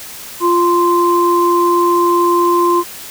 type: tone pair together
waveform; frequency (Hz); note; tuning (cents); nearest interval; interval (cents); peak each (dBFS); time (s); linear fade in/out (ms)
sine; 347.7 / 1042; F4 / C6; -8 / -7; octave + perfect fifth; 1901; -12; 0.4-2.84; 50
effects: white hiss -31 dBFS RMS until 3.1 s